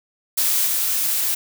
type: noise with level steps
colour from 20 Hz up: blue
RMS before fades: -19 / -21 dBFS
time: 0.37-1.35 s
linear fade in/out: 10 ms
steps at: 0.66 s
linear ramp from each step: 10 ms
effects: none